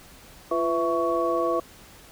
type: tone cluster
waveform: sine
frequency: 342.3 / 499.4 / 661 / 1119 Hz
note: F4 / B4 / E5 / C#6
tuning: -35 / +19 / +5 / +16 cents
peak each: -27 dBFS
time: 0.51-1.6 s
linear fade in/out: 5 ms
effects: pink hiss -49 dBFS RMS until 2.11 s